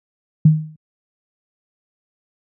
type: tone with exponential decay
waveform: sine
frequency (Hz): 155.56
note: D#3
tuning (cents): 0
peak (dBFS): -3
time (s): 0.45-0.76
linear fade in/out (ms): 5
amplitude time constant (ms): 67
effects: high-pass 100 Hz 12 dB/octave